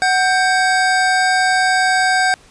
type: tone pair together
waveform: square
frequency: 745 / 1575.2 Hz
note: F#5 / G6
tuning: +12 / +8 cents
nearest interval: octave + minor second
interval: 1296 cents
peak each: -16 dBFS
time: 0.02-2.34 s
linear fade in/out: 0 ms
effects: pink hiss -47 dBFS RMS until 2.5 s + resampled to 22050 Hz